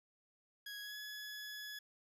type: tone with pitch glide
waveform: 20% pulse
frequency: 1661.2 to 1695.1 Hz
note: G#6 to G#6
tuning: 0 to +35 cents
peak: -40 dBFS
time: 0.66-1.79 s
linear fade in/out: 5 ms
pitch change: +35 cents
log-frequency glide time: 0.81-0.97 s
effects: none